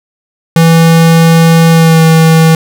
square tone with pitch glide, 164.81 to 161.7 Hz, E3 to E3, 0 to -33 cents, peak -3 dBFS, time 0.56-2.55 s, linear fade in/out 2 ms, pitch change -33 cents, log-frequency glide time 1.7-2.03 s, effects none

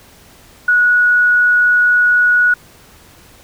sine tone, 1462 Hz, F#6, 21 cents flat, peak -8 dBFS, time 0.68-2.54 s, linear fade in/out 5 ms, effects pink hiss -44 dBFS RMS until 3.43 s

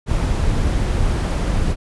brown noise, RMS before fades -18 dBFS, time 0.06-1.76 s, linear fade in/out 50 ms, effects resampled to 24000 Hz

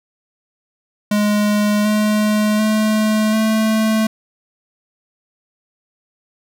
square tone with pitch steps, 208.4 / 211.9 / 215.5 / 219.1 Hz, G#3 / G#3 / A3 / A3, +6 / +35 / -36 / -7 cents, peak -14 dBFS, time 1.11-4.07 s, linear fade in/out 5 ms, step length 740 ms, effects none

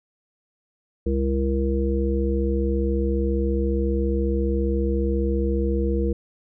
harmonic tone, 67.3 Hz, C2, 49 cents sharp, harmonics 1 / 3 / 5 / 7, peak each -22 / -27 / -27 / -27 dBFS, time 1.06-6.13 s, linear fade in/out 5 ms, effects none

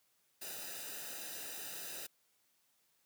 white noise with comb filter, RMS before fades -45 dBFS, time 0.41-2.07 s, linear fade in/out 10 ms, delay 0.91 ms, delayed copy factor -0.75, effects white hiss -75 dBFS RMS until 3.05 s + high-pass 80 Hz 12 dB/octave

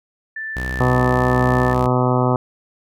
sine tone, 1765 Hz, A6, 5 cents sharp, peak -25 dBFS, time 0.36-1.74 s, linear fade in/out 5 ms
sawtooth tone with vibrato, 62.8 Hz, B1, 30 cents sharp, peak -20 dBFS, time 0.56-1.87 s, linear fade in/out 5 ms, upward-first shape sine, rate 1.6 Hz, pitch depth 19 cents each way
harmonic tone, 125.8 Hz, B2, 32 cents sharp, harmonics 1 / 2 / 3 / 4 / 5 / 6 / 7 / 8 / 9 / 10, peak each -18 / -21 / -23 / -24 / -25 / -26 / -26 / -27 / -28 / -28 dBFS, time 0.8-2.36 s, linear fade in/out 2 ms
effects none

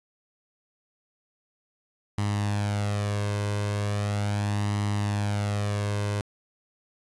sawtooth tone with flanger, 102.9 Hz, G#2, 16 cents flat, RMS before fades -27 dBFS, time 2.18-6.21 s, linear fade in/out 0 ms, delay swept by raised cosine 1 to 1.96 ms, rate 0.38 Hz, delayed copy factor +0.55, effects resampled to 24000 Hz

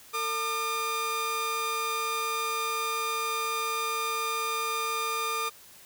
sawtooth tone pair together, 451.8 / 1206.2 Hz, A4 / D6, +46 / +46 cents, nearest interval octave + perfect fourth, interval 1700 cents, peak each -32 / -25 dBFS, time 0.13-5.5 s, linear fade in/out 20 ms, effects white hiss -52 dBFS RMS until 5.85 s

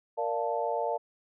sine chord, Bb major seventh, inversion none, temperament equal with one note detuned, 466.2 / 587.3 / 695.6 / 880 Hz, Bb4 / D5 / F5 / A5, 0 / 0 / -7 / 0 cents, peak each -33 dBFS, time 0.17-0.98 s, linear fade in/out 20 ms, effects none

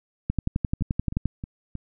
two click trains, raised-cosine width 5 ms, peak -11 / -20 dBFS, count 12 / 4, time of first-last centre 0.3-1.257 / 0.81-1.753 s, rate 11.5 / 3.18 Hz, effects none

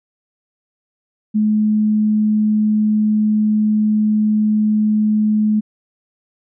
sine tone, 213.4 Hz, G#3, 47 cents sharp, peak -12 dBFS, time 1.34-5.61 s, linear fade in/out 20 ms, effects none

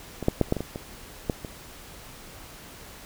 clicks, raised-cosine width 2 ms, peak -17 / -6 / -6 / -30 / -8 / -16 / -16 / -19 / -10 / -21 dBFS, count 10, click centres 0.227 / 0.284 / 0.413 / 0.486 / 0.524 / 0.567 / 0.606 / 0.759 / 1.298 / 1.448 s, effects pink hiss -45 dBFS RMS until 3.05 s

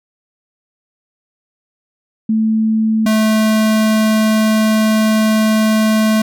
sine / square tone pair in turn, 220 / 217.6 Hz, A3 / A3, 0 / -19 cents, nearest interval unison, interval 19 cents, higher first, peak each -11 dBFS, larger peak neither, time 2.29-3.06 / 3.06-6.22 s, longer second, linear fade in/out 5 ms, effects none

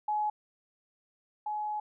sine tone pair in turn, 845 / 845 Hz, G#5 / G#5, +30 / +30 cents, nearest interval unison, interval 0 cents, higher neither, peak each -27 / -31 dBFS, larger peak first, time 0.08-0.3 / 1.46-1.8 s, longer second, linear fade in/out 5 ms, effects none

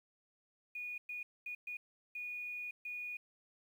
sine tone bursts at uneven times, 2457 Hz, D#7, 22 cents flat, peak -40 dBFS, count 6, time 0.75-0.98 / 1.09-1.23 / 1.46-1.55 / 1.67-1.77 / 2.15-2.71 / 2.85-3.17 s, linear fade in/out 5 ms, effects 11-bit

